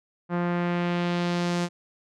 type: tone with low-pass filter sweep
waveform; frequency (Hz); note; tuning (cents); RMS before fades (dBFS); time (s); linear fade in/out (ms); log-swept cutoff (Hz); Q
sawtooth; 174.61; F3; 0; -26; 0.29-1.69; 50; 1400 to 7100; 1.2
effects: none